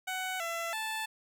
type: tone with pitch steps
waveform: 15% pulse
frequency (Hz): 747 / 672 / 877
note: F#5 / E5 / A5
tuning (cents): +16 / +33 / -6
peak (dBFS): -27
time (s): 0.07-1.06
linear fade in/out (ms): 10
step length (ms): 330
effects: none